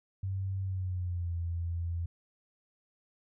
sine tone with pitch glide, 96 to 85.03 Hz, G2 to F2, -36 to -46 cents, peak -31 dBFS, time 0.23-2.06 s, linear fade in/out 5 ms, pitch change -210 cents, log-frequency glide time 0.62-1.35 s, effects none

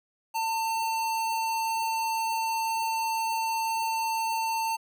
square tone, 899 Hz, A5, 37 cents sharp, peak -27 dBFS, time 0.34-4.77 s, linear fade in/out 20 ms, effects none

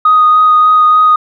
sine tone with vibrato, 1244.5 Hz, D#6, in tune, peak -3 dBFS, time 0.05-1.16 s, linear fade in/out 5 ms, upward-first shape sine, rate 3.4 Hz, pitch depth 10 cents each way, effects tanh soft clip ceiling 0 dBFS

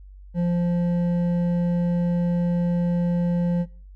sine tone with hard clipping, 174.1 Hz, F3, 5 cents flat, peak -21 dBFS, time 0.34-3.66 s, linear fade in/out 50 ms, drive 7 dB, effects noise-tail reverb RT60 0.4 s tail -22 dB re dry + added 48 Hz sine -41 dBFS peak until 3.95 s

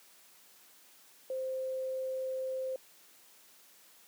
sine tone, 522 Hz, C5, 4 cents flat, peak -33 dBFS, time 1.3-2.76 s, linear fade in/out 2 ms, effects white hiss -60 dBFS RMS until 4.07 s + high-pass 200 Hz 12 dB/octave

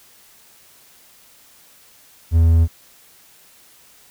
triangle tone, 82.41 Hz, E2, in tune, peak -8 dBFS, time 2.31-2.68 s, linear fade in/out 50 ms, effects white hiss -50 dBFS RMS until 4.1 s

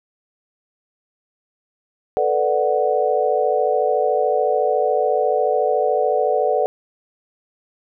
sine chord, B minor seventh, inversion third, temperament equal, 440 / 493.9 / 587.3 / 740 Hz, A4 / B4 / D5 / F#5, 0 / 0 / 0 / 0 cents, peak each -21 dBFS, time 2.17-6.66 s, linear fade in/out 0 ms, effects none

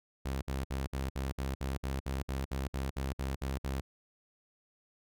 sawtooth tone bursts, 67.1 Hz, C2, 44 cents sharp, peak -29 dBFS, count 16, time 0.25-3.81 s, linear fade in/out 10 ms, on 170 ms, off 56 ms, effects none

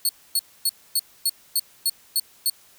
15% pulse tone bursts, 4385 Hz, C#8, 20 cents flat, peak -12 dBFS, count 9, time 0.05-2.499 s, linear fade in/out 2 ms, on 41 ms, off 260 ms, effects white hiss -54 dBFS RMS until 2.78 s

